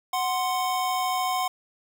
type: tone pair together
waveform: square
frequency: 740 / 1046.5 Hz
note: F#5 / C6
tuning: 0 / 0 cents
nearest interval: tritone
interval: 600 cents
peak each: -27 / -28 dBFS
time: 0.13-1.48 s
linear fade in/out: 5 ms
effects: 10-bit